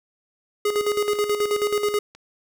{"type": "tone with tremolo", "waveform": "square", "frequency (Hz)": 415.3, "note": "G#4", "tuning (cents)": 0, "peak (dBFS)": -19, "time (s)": [0.65, 1.99], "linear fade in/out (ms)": 5, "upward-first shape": "square", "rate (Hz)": 9.3, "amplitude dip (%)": 60}
{"type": "clicks", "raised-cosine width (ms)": 0.2, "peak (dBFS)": [-23, -26, -33, -27], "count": 4, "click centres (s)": [1.08, 1.154, 1.543, 2.15]}
{"effects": ["10-bit"]}